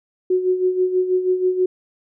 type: tone with tremolo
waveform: sine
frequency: 368 Hz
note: F#4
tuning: 9 cents flat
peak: -13 dBFS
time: 0.3-1.66 s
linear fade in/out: 5 ms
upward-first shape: sine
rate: 6.2 Hz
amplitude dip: 65%
effects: none